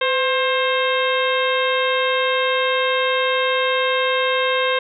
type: harmonic tone with a mistuned harmonic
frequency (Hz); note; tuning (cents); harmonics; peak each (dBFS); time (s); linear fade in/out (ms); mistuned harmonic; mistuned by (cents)
531; C5; +25; 1 / 2 / 3 / 4 / 5 / 6 / 7; -20 / -23 / -25 / -26 / -27 / -28 / -28; 0.01-4.79; 5; 1; -67
effects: none